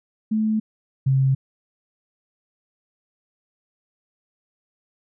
sine tone pair in turn, 217.3 / 133.87 Hz, A3 / C3, -21 / +40 cents, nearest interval minor sixth, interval 839 cents, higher first, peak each -18 / -15 dBFS, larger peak second, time 0.31-0.6 / 1.06-1.35 s, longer neither, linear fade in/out 10 ms, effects none

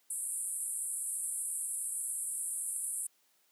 white band-pass noise, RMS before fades -37 dBFS, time 0.1-3.07 s, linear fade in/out 5 ms, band 8200 to 11000 Hz, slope 96 dB/octave, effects white hiss -71 dBFS RMS until 3.51 s + high-pass 200 Hz 12 dB/octave

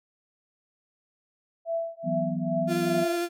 sine tone with tremolo, 665 Hz, E5, 15 cents sharp, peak -24 dBFS, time 1.65-3.2 s, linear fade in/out 50 ms, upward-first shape triangle, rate 2.4 Hz, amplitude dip 100%
sine chord, E suspended second, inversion none, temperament equal, 164.81 / 185 / 246.9 Hz, E3 / F#3 / B3, 0 / 0 / 0 cents, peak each -31 / -31 / -31 dBFS, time 2.03-3.06 s, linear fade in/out 50 ms
35% pulse tone with vibrato, 345.4 Hz, F4, 19 cents flat, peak -24 dBFS, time 2.67-3.29 s, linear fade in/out 50 ms, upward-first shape square, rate 11 Hz, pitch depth 11 cents each way
effects none

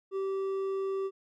sine tone with hard clipping, 387.5 Hz, G4, 20 cents flat, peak -31 dBFS, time 0.11-1.11 s, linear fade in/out 50 ms, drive 5 dB, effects none

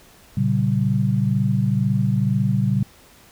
sine chord, G diminished, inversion first, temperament equal with one note detuned, 116.54 / 138.59 / 192.74 Hz, Bb2 / Db3 / G3, 0 / 0 / -29 cents, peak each -21 dBFS, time 0.37-2.83 s, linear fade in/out 5 ms, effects pink hiss -50 dBFS RMS until 3.31 s

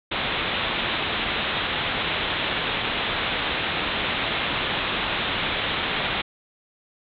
white low-pass noise, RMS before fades -26 dBFS, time 0.11-6.22 s, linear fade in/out 10 ms, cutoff 3800 Hz, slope 96 dB/octave, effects none

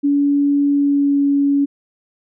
sine tone with pitch glide, 284.7 to 281.9 Hz, C#4 to C#4, +46 to +29 cents, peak -12 dBFS, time 0.03-1.66 s, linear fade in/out 20 ms, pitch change -17 cents, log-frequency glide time 0.7-1.22 s, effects none

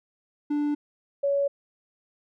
triangle / sine tone pair in turn, 293.7 / 562.2 Hz, D4 / C#5, 0 / +24 cents, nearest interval major seventh, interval 1124 cents, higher second, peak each -21 dBFS, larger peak neither, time 0.5-0.75 / 1.23-1.48 s, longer neither, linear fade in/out 10 ms, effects none

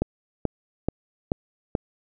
click train, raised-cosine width 2 ms, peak -9 dBFS, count 5, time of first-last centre 0.02-1.752 s, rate 2.31 Hz, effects none

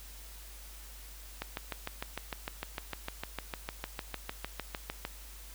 click train, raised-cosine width 0.3 ms, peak -19 dBFS, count 25, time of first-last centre 1.42-5.051 s, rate 6.61 Hz, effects added 50 Hz sine -48 dBFS peak until 5.54 s + white hiss -52 dBFS RMS until 5.54 s

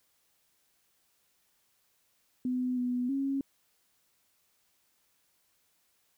sine tone with pitch steps, 251.8 / 247.3 / 273.6 Hz, B3 / B3 / C#4, +34 / +3 / -23 cents, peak -28 dBFS, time 2.45-3.41 s, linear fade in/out 2 ms, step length 320 ms, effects white hiss -72 dBFS RMS until 6.17 s

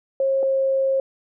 sine tone pair in turn, 539 / 536.8 Hz, C#5 / C5, -49 / +44 cents, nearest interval unison, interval 7 cents, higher first, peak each -17 dBFS, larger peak neither, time 0.2-0.43 / 0.43-1 s, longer second, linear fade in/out 2 ms, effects none

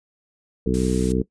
harmonic tone, 63 Hz, B1, 35 cents sharp, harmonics 1 / 2 / 3 / 4 / 5 / 6 / 7, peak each -26 / -29 / -23 / -26 / -28 / -28 / -25 dBFS, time 0.66-1.22 s, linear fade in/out 5 ms
blue noise, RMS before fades -33 dBFS, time 0.74-1.12 s, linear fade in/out 0 ms
effects noise-tail reverb RT60 0.1 s tail -19 dB re dry + resampled to 22050 Hz

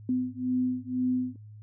sine beating tone pair, 252.1 / 254.1 Hz, B3 / B3, +36 / +49 cents, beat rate 2 Hz, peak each -29 / -29 dBFS, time 0.09-1.36 s, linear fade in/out 2 ms, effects noise-tail reverb RT60 0.2 s tail -26 dB re dry + added 106 Hz sine -44 dBFS peak until 1.62 s

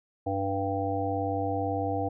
harmonic tone, 98 Hz, G2, in tune, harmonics 1 / 3 / 5 / 7 / 8, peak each -33 / -33 / -33 / -33 / -33 dBFS, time 0.26-2.09 s, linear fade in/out 10 ms, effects none

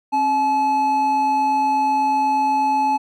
triangle tone pair together, 270.2 / 858.8 Hz, C#4 / A5, -44 / -42 cents, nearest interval octave + minor sixth, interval 2002 cents, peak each -24 / -14 dBFS, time 0.12-2.98 s, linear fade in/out 20 ms, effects none

